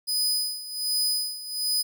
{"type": "tone with tremolo", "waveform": "sawtooth", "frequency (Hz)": 4990, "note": "D#8", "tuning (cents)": 4, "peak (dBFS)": -19, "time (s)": [0.07, 1.83], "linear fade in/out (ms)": 20, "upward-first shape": "sine", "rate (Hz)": 1.3, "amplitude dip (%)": 80, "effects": []}